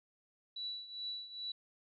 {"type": "tone with tremolo", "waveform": "sine", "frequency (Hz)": 3940, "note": "B7", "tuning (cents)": -5, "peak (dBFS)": -37, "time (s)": [0.56, 1.52], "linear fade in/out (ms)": 5, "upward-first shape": "triangle", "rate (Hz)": 2.4, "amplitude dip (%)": 80, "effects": []}